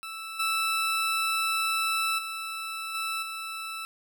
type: tone with level steps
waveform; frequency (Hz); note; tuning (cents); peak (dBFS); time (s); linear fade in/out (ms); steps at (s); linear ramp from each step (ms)
20% pulse; 1318.5; E6; 0; -31 / -20 / -28 / -24 / -29; 0.03-3.85; 0; 0.39 / 2.18 / 2.94 / 3.22; 10
effects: none